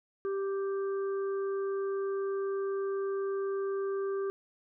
harmonic tone, 392 Hz, G4, in tune, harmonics 1 / 3 / 4, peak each -30 / -43 / -50 dBFS, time 0.25-4.3 s, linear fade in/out 0 ms, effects none

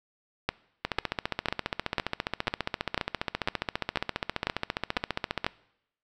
two click trains, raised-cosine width 0.3 ms, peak -9 / -11 dBFS, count 11 / 69, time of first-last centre 0.49-5.465 / 0.85-5.445 s, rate 2.01 / 14.8 Hz, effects noise-tail reverb RT60 0.8 s tail -22 dB re dry

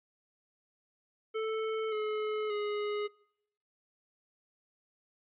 square tone with pitch steps, 440 / 428 / 416.3 Hz, A4 / A4 / G#4, 0 / -48 / +4 cents, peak -32 dBFS, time 1.34-3.08 s, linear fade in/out 20 ms, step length 580 ms, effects noise-tail reverb RT60 0.7 s tail -24 dB re dry + resampled to 8000 Hz

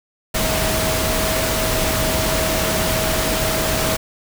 sine tone in noise, 639 Hz, D#5, 46 cents sharp, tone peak -24 dBFS, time 0.34-3.97 s, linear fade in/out 10 ms, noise pink, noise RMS -20 dBFS, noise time 0.34-3.97 s, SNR -7 dB, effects none

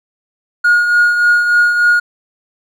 triangle tone with tremolo, 1436 Hz, F6, 48 cents sharp, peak -3 dBFS, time 0.64-2 s, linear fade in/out 10 ms, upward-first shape triangle, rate 3.4 Hz, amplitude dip 60%, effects tanh soft clip ceiling -2 dBFS

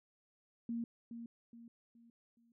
sine tone with echo, 233.1 Hz, A#3, in tune, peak -36 dBFS, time 0.69-0.84 s, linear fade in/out 2 ms, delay 420 ms, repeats 4, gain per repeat -8 dB, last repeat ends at 2.52 s, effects none

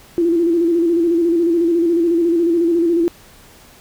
sine tone with vibrato, 338.3 Hz, E4, 45 cents sharp, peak -12 dBFS, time 0.18-3.08 s, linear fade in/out 0 ms, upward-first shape square, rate 14 Hz, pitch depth 46 cents each way, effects pink hiss -45 dBFS RMS until 3.8 s

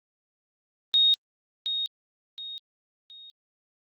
sine tone with echo, 3729 Hz, A#7, in tune, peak -17 dBFS, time 0.94-1.14 s, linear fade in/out 0 ms, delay 720 ms, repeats 3, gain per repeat -9 dB, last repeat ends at 3.3 s, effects Opus 24 kbps

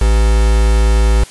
triangle tone with quantisation, 55 Hz, A1, in tune, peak -6 dBFS, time 0.01-1.24 s, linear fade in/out 5 ms, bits 3, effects white hiss -36 dBFS RMS until 1.3 s + resampled to 24000 Hz

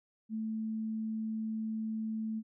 sine tone, 220 Hz, A3, in tune, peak -33 dBFS, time 0.29-2.43 s, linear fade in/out 50 ms, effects none

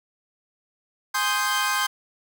sawtooth chord, Ab major seventh, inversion none, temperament equal, 830.6 / 1046.5 / 1244.5 / 1568 Hz, Ab5 / C6 / Eb6 / G6, 0 / 0 / 0 / 0 cents, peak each -27 / -22 / -26 / -22 dBFS, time 1.14-1.87 s, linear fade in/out 10 ms, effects none

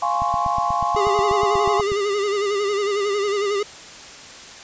sine chord, Db major seventh, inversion first, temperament equal, 698.5 / 830.6 / 1046.5 / 1108.7 Hz, F5 / Ab5 / C6 / Db6, 0 / 0 / 0 / 0 cents, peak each -24 dBFS, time 0.02-1.81 s, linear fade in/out 5 ms
click train, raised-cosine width 5 ms, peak -19 dBFS, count 15, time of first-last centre 0.22-1.919 s, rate 8.24 Hz
square tone with vibrato, 405.8 Hz, G#4, 40 cents flat, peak -20 dBFS, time 0.96-3.63 s, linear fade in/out 5 ms, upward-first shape sine, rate 11 Hz, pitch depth 61 cents each way
effects white hiss -39 dBFS RMS until 4.63 s + resampled to 16000 Hz

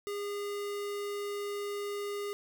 square tone, 407.6 Hz, G#4, 32 cents flat, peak -35 dBFS, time 0.07-2.33 s, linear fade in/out 0 ms, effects none

